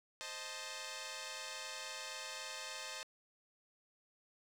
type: chord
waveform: 5% pulse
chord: A diminished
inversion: first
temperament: equal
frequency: 523.3 / 622.3 / 880 Hz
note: C5 / Eb5 / A5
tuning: 0 / 0 / 0 cents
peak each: -36 / -36 / -35 dBFS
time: 0.21-3.03 s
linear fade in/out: 0 ms
effects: low-pass 8000 Hz 12 dB/octave + 10-bit